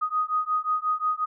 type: beating tone pair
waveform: sine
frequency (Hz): 1244.5 / 1250.1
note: D#6 / D#6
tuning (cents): 0 / +8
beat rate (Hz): 5.6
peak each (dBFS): -26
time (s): 0.01-1.26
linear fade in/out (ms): 20
effects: none